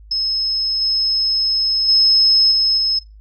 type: tone with level steps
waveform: sine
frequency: 5180 Hz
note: E8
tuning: 31 cents flat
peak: -16 / -14 / -9 / -12 / -14 dBFS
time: 0.11-2.99 s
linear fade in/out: 5 ms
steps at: 0.81 / 1.88 / 2.51 / 2.77 s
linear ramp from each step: 10 ms
effects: noise-tail reverb RT60 0.2 s tail -18 dB re dry + added 52 Hz sine -39 dBFS peak until 3.2 s